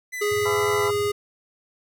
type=tone with vibrato; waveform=45% pulse; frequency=2002 Hz; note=B6; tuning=23 cents sharp; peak=-29 dBFS; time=0.12-0.89 s; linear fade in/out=20 ms; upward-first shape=triangle; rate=11 Hz; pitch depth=14 cents each way
type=tone with pitch glide; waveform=square; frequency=415.3 to 411.7 Hz; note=G#4 to G#4; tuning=0 to -15 cents; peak=-22 dBFS; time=0.21-1.12 s; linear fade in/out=10 ms; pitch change=-15 cents; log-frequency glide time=0.78-0.85 s
type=tone with tremolo; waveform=sine; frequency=103.83 Hz; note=G#2; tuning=in tune; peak=-31 dBFS; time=0.31-1.11 s; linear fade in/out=10 ms; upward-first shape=sine; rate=19 Hz; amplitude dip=100%
type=harmonic tone; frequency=168.4 Hz; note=E3; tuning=37 cents sharp; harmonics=3 / 4 / 5 / 6 / 7 / 8; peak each=-34 / -36 / -34 / -29 / -35 / -31 dBFS; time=0.45-0.91 s; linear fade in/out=10 ms
effects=none